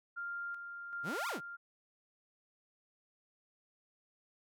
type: tone with tremolo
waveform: sine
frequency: 1396.9 Hz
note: F6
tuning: in tune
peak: -38 dBFS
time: 0.16-1.57 s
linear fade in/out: 20 ms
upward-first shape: square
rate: 1.3 Hz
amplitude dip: 45%
type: exponential two-way sweep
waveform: sawtooth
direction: up then down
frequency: 118.6 to 1280 to 118.6 Hz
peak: -34 dBFS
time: 1.03-1.41 s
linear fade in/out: 50 ms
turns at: 1.28 s
effects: none